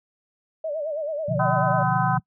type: tone with vibrato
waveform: sine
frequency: 609 Hz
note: D#5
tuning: 37 cents flat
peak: -25 dBFS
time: 0.64-1.83 s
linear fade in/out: 5 ms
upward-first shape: sine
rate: 9.2 Hz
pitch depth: 110 cents each way
type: chord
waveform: sine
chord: B diminished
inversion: none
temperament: equal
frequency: 123.47 / 146.83 / 174.61 Hz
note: B2 / D3 / F3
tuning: 0 / 0 / 0 cents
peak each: -27 dBFS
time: 1.28-2.2 s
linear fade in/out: 10 ms
type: harmonic tone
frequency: 253.6 Hz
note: B3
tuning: 46 cents sharp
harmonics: 3 / 4 / 5 / 6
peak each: -24 / -26 / -28 / -30 dBFS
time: 1.39-2.18 s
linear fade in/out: 10 ms
effects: noise-tail reverb RT60 0.1 s tail -26 dB re dry